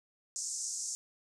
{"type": "band-pass noise", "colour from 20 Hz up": "pink", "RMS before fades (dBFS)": -38, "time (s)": [0.36, 0.95], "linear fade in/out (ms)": 0, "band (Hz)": [5800, 8300], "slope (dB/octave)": 48, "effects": []}